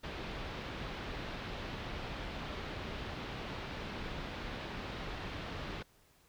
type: low-pass noise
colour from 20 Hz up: pink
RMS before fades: -42 dBFS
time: 0.03-5.83 s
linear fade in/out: 10 ms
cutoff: 4000 Hz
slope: 24 dB/octave
effects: pink hiss -67 dBFS RMS until 6.28 s